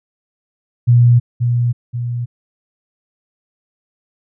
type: tone with echo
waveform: sine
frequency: 120.5 Hz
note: B2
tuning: 42 cents flat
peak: -6 dBFS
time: 0.87-1.2 s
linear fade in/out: 20 ms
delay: 530 ms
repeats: 2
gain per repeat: -6 dB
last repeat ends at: 2.26 s
effects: none